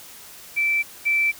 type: tone pair in turn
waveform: sine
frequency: 2330 / 2330 Hz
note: D7 / D7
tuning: -14 / -14 cents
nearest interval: unison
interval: 0 cents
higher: neither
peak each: -18 / -17 dBFS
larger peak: second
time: 0.56-0.83 / 1.05-1.32 s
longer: neither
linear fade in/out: 20 ms
effects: white hiss -43 dBFS RMS until 1.39 s